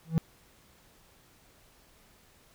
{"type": "tone with exponential growth", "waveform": "triangle", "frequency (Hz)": 162.4, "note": "E3", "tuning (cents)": -26, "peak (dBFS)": -16, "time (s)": [0.05, 0.18], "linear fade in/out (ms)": 0, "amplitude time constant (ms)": 28, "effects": ["pink hiss -61 dBFS RMS until 2.54 s"]}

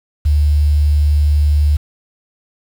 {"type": "tone with quantisation", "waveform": "sine", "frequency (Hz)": 74, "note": "D2", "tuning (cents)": 14, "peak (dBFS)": -9, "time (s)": [0.25, 1.77], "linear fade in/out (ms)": 10, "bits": 6, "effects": []}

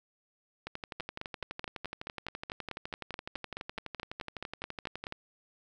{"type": "two click trains", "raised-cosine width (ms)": 0.3, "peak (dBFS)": [-21, -22], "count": [20, 54], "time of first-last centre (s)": [[1, 5.069], [0.67, 5.124]], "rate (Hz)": [4.67, 11.9], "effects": []}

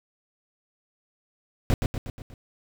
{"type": "noise with echo", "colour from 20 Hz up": "brown", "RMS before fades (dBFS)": -19, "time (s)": [1.7, 1.74], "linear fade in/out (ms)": 0, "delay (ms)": 120, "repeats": 5, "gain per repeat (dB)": -5, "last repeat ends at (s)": 2.34, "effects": []}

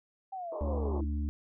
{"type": "linear sweep", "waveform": "sine", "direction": "down", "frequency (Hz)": [783, 303.8], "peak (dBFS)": -36, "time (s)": [0.32, 1.05], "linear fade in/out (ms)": 10}
{"type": "band-pass noise", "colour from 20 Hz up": "pink", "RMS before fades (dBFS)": -42, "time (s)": [0.52, 1.01], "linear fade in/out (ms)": 2, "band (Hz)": [330, 1100], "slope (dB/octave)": 96}
{"type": "harmonic tone", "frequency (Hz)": 73.42, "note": "D2", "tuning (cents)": 0, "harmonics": [1, 3, 4], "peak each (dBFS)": [-30, -40, -42], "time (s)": [0.61, 1.29], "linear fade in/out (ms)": 0}
{"effects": []}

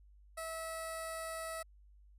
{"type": "tone with notch filter", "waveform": "10% pulse", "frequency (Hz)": 650, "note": "E5", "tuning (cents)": -24, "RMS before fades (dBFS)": -42, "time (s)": [0.37, 1.63], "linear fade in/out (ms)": 10, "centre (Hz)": 3100, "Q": 0.66, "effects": ["added 50 Hz sine -58 dBFS peak until 2.18 s", "resampled to 32000 Hz"]}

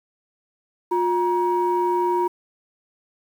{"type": "tone pair together", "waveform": "sine", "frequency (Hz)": [356, 948], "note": ["F4", "A#5"], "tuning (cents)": [33, 29], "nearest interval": "octave + perfect fourth", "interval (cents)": 1696, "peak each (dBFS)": -20, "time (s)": [0.91, 2.28], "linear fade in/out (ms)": 10, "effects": ["tanh soft clip ceiling -12 dBFS", "8-bit"]}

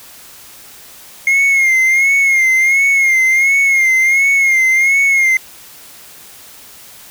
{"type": "tone with vibrato", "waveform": "triangle", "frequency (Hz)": 2140, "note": "C7", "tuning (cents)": 38, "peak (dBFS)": -7, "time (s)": [1.27, 5.37], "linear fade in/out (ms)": 2, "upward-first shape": "sine", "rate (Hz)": 1.4, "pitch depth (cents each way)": 61, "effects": ["white hiss -38 dBFS RMS until 7.1 s"]}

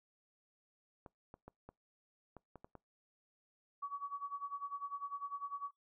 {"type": "clicks", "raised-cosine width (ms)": 1, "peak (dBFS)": -37, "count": 8, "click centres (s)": [1.062, 1.341, 1.48, 1.69, 2.367, 2.557, 2.645, 2.753]}
{"type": "tone with tremolo", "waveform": "sine", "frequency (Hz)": 1133, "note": "C#6", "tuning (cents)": 37, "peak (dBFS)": -37, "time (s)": [3.82, 5.71], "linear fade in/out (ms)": 10, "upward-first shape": "sine", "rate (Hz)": 10, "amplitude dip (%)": 85}
{"effects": ["noise-tail reverb RT60 0.2 s tail -25 dB re dry"]}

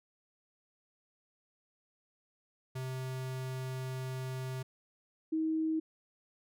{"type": "tone pair in turn", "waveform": ["square", "sine"], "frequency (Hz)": [130, 317.7], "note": ["C3", "D#4"], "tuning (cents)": [-11, 36], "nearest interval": "octave + minor third", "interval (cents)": 1547, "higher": "second", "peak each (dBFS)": [-37, -29], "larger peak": "second", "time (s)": [[2.75, 4.63], [5.32, 5.8]], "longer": "first", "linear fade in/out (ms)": 10, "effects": []}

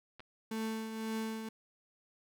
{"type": "clicks", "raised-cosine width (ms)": 0.3, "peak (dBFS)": -34, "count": 2, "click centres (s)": [0.196, 0.204]}
{"type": "tone with tremolo", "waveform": "35% pulse", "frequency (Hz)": 221.5, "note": "A3", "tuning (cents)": 12, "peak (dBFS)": -32, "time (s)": [0.51, 1.49], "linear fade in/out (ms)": 5, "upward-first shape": "triangle", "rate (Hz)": 1.9, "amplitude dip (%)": 55}
{"effects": []}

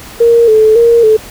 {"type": "tone with vibrato", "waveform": "sine", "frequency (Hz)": 450.7, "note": "A4", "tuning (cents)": 42, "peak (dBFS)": -3, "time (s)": [0.2, 1.17], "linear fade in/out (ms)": 10, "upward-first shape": "square", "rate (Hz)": 1.8, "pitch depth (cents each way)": 61, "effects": ["pink hiss -31 dBFS RMS until 1.3 s"]}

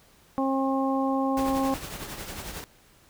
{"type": "harmonic tone", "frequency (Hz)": 268.6, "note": "C4", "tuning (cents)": 46, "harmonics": [1, 2, 3, 4], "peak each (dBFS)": [-25, -30, -30, -32], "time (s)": [0.38, 1.74], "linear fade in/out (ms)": 0}
{"type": "noise with tremolo", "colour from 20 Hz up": "pink", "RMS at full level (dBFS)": -35, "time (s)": [1.37, 2.64], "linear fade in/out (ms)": 0, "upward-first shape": "triangle", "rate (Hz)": 11, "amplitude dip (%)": 55}
{"effects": ["pink hiss -58 dBFS RMS until 3.09 s"]}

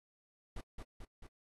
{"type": "noise with echo", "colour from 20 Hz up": "brown", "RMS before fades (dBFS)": -42, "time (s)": [0.56, 0.61], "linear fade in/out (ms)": 5, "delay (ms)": 220, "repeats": 3, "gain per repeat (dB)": -3, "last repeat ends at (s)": 1.27, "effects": ["AAC 32 kbps"]}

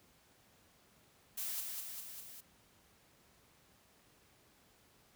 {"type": "noise with echo", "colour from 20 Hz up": "blue", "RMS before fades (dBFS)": -40, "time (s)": [1.37, 1.61], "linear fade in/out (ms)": 10, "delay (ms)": 200, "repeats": 4, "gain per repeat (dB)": -3, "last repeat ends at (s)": 2.41, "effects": ["pink hiss -67 dBFS RMS until 5.15 s", "high-pass 60 Hz 12 dB/octave"]}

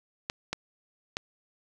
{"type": "clicks", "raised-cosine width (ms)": 0.2, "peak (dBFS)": -13, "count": 3, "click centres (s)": [0.299, 0.53, 1.169], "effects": []}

